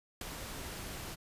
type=noise with ADSR envelope; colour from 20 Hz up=pink; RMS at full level=-35 dBFS; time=0.21-1.16 s; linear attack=4 ms; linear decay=5 ms; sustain=-8 dB; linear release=28 ms; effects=resampled to 32000 Hz